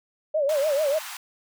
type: tone with vibrato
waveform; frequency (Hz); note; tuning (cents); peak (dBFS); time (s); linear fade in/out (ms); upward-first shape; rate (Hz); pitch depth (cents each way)
sine; 587.3; D5; 0; -20; 0.34-0.99; 10; triangle; 6.8; 160
type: high-pass noise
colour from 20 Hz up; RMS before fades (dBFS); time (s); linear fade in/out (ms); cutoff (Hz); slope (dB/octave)
pink; -37; 0.49-1.17; 2; 770; 96
effects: none